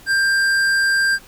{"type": "tone with hard clipping", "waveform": "sine", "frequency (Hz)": 1587, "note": "G6", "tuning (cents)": 21, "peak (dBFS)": -16, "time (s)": [0.06, 1.19], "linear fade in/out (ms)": 50, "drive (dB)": 11, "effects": ["pink hiss -45 dBFS RMS until 1.27 s"]}